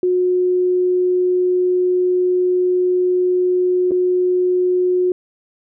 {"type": "tone with dropouts", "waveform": "sine", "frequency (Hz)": 362.9, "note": "F#4", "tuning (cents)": -34, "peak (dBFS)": -13, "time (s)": [0.03, 5.12], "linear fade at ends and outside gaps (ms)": 2, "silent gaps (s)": [3.91, 3.917], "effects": []}